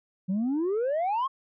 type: exponential sweep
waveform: sine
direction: up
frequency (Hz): 179.3 to 1112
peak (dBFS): -22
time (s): 0.28-1.28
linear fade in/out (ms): 20
effects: tanh soft clip ceiling -23 dBFS